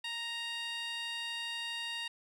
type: tone with band-pass filter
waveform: 15% pulse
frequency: 932.3 Hz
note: A#5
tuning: in tune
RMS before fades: -39 dBFS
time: 0.04-2.08 s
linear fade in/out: 5 ms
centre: 3500 Hz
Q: 1.1
effects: none